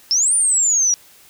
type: exponential two-way sweep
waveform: sine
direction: up then down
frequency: 5170 to 9390 to 5680 Hz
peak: -13 dBFS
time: 0.11-0.94 s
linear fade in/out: 0 ms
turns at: 0.34 s
effects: white hiss -48 dBFS RMS until 1.29 s